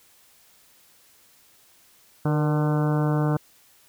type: harmonic tone with a mistuned harmonic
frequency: 150.1 Hz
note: D3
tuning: 38 cents sharp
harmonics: 1 / 2 / 3 / 4 / 5 / 6 / 7 / 8 / 9 / 10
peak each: -21 / -27 / -31 / -33 / -35 / -37 / -38 / -39 / -40 / -41 dBFS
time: 2.25-3.37 s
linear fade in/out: 5 ms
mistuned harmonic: 3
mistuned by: +52 cents
effects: white hiss -57 dBFS RMS until 3.88 s